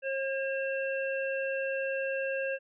harmonic tone, 539 Hz, C#5, 49 cents flat, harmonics 1 / 3 / 5, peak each -31 / -36 / -38 dBFS, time 0.02-2.59 s, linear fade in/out 50 ms, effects none

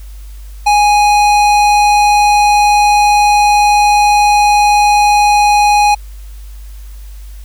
sine tone with hard clipping, 829 Hz, G#5, 3 cents flat, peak -8 dBFS, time 0.66-5.95 s, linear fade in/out 10 ms, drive 16 dB, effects added 50 Hz sine -27 dBFS peak until 7.44 s + white hiss -45 dBFS RMS until 7.44 s

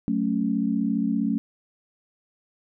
sine chord, F# minor, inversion none, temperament equal, 185 / 220 / 277.2 Hz, F#3 / A3 / C#4, 0 / 0 / 0 cents, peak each -28 / -24 / -26 dBFS, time 0.08-1.38 s, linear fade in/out 0 ms, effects none

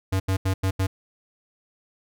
square tone bursts at uneven times, 95.2 Hz, F#2, 50 cents sharp, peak -21 dBFS, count 5, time 0.12-0.2 / 0.28-0.37 / 0.45-0.54 / 0.63-0.71 / 0.79-0.87 s, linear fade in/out 10 ms, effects none

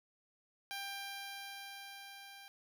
10% pulse tone with level ramp, 793 Hz, G5, 20 cents sharp, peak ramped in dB -32 to -44 dBFS, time 0.71-2.48 s, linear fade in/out 0 ms, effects none

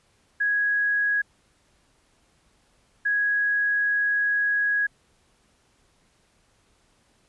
sine tone bursts at uneven times, 1661.2 Hz, G#6, in tune, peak -20 dBFS, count 2, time 0.4-1.22 / 3.05-4.87 s, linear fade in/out 10 ms, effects pink hiss -64 dBFS RMS until 7.28 s + resampled to 24000 Hz

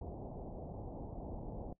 pink low-pass noise, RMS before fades -45 dBFS, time 0.01-1.73 s, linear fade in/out 5 ms, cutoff 830 Hz, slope 48 dB/octave, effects noise-tail reverb RT60 0.1 s tail -21 dB re dry

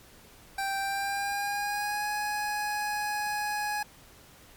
25% pulse tone with pitch glide, 784 to 835.4 Hz, G5 to G#5, 0 to +10 cents, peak -25 dBFS, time 0.58-3.83 s, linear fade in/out 5 ms, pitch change +110 cents, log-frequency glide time 0.79-2.08 s, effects pink hiss -54 dBFS RMS until 4.56 s + MP3 96 kbps

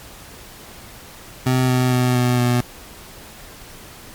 25% pulse tone with pitch steps, 128.2 / 126.73 / 125.27 / 123.83 / 122.41 Hz, C3 / B2 / B2 / B2 / B2, -35 / +45 / +25 / +5 / -15 cents, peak -11 dBFS, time 1.46-2.61 s, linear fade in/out 5 ms, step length 230 ms, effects pink hiss -40 dBFS RMS until 4.14 s + MP3 96 kbps

